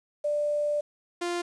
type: tone pair in turn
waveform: sine / sawtooth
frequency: 590 / 348.6 Hz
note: D5 / F4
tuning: +8 / -3 cents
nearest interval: major sixth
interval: 911 cents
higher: first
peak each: -24 dBFS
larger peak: neither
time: 0.24-0.81 / 1.21-1.42 s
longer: first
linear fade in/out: 10 ms
effects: resampled to 22050 Hz + 9-bit